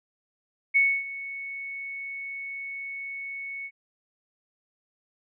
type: tone with ADSR envelope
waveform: sine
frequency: 2214 Hz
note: C#7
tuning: 3 cents flat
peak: -16 dBFS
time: 0.74-3.71 s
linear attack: 23 ms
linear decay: 270 ms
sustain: -17 dB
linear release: 56 ms
effects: none